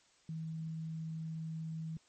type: tone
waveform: sine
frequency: 160.5 Hz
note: E3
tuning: 46 cents flat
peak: -38 dBFS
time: 0.29-1.97 s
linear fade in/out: 2 ms
effects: white hiss -68 dBFS RMS until 2.08 s + MP3 32 kbps